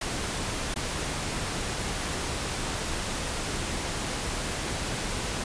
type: noise with dropouts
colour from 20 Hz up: pink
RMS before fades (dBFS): -31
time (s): 0.01-5.44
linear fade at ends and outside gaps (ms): 5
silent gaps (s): 0.742-0.759
effects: resampled to 22050 Hz